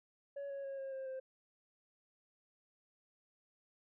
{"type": "tone with pitch steps", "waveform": "sine", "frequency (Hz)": [562, 554.3, 546.6, 539.1, 531.7, 524.4], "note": ["C#5", "C#5", "C#5", "C#5", "C5", "C5"], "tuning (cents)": [24, 0, -24, -48, 28, 4], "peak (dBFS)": -38, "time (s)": [0.36, 1.2], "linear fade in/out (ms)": 10, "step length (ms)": 140, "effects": ["tanh soft clip ceiling -40 dBFS"]}